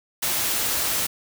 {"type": "noise", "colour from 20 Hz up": "white", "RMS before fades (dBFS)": -24, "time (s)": [0.22, 1.07], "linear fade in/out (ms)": 10, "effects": []}